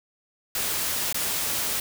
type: noise with dropouts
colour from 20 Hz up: white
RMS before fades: -27 dBFS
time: 0.55-1.8 s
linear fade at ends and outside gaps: 2 ms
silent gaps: 1.127-1.144 s
effects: none